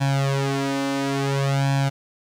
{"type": "tone with flanger", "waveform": "sawtooth", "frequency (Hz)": 137.7, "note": "C#3", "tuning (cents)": -11, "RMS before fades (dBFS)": -22, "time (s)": [0, 1.9], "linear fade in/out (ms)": 20, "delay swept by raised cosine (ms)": [1.2, 3.4], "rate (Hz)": 0.58, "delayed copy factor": 1, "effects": ["low-pass 8000 Hz 12 dB/octave", "9-bit"]}